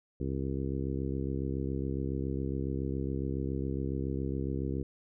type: harmonic tone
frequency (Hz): 67.2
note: C2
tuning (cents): +47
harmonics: 1 / 2 / 3 / 4 / 5 / 6 / 7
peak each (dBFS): -36 / -36 / -40 / -38 / -39 / -41 / -45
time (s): 0.2-4.83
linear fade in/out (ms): 5
effects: none